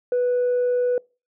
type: tone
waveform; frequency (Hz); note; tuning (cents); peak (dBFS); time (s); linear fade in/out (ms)
sine; 492.8; B4; -4; -16; 0.12-0.98; 2
effects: noise-tail reverb RT60 0.3 s tail -26 dB re dry + tanh soft clip ceiling -16 dBFS